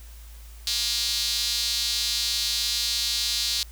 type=tone with high-pass filter; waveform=sawtooth; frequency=236.8 Hz; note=A#3; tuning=27 cents sharp; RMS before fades=-26 dBFS; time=0.67-3.63 s; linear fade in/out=2 ms; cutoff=4200 Hz; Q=3.5; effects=added 56 Hz sine -41 dBFS peak until 3.71 s + white hiss -52 dBFS RMS until 3.71 s